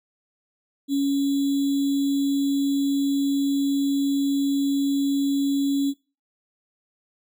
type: tone with sample-and-hold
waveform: sine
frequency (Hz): 278.6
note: C#4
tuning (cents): +9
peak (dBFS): -19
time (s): 0.88-5.94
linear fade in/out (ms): 50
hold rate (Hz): 3675
effects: noise-tail reverb RT60 0.3 s tail -20 dB re dry